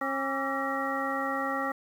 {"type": "harmonic tone with a mistuned harmonic", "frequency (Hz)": 270.8, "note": "C#4", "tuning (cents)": -40, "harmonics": [1, 2, 3, 4, 5, 7], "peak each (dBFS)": [-35, -35, -35, -35, -35, -35], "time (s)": [0.01, 1.72], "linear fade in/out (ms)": 5, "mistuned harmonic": 4, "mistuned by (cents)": 110, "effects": ["9-bit"]}